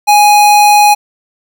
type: tone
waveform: square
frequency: 830.6 Hz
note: G#5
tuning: in tune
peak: -4 dBFS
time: 0.07-0.95 s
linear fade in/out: 20 ms
effects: none